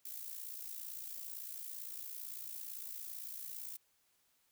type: noise with amplitude modulation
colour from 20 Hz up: violet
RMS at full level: -43 dBFS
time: 0.05-3.77 s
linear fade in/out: 5 ms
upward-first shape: sine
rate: 57.8 Hz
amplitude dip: 65%
effects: white hiss -75 dBFS RMS until 4.51 s